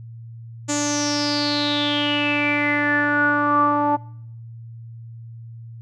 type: tone with low-pass filter sweep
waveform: sawtooth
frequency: 292.2 Hz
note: D4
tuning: 9 cents flat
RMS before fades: -20 dBFS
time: 0.68-3.97 s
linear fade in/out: 20 ms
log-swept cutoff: 7200 to 930 Hz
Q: 9.8
effects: noise-tail reverb RT60 0.7 s tail -23 dB re dry + added 115 Hz sine -35 dBFS peak until 5.81 s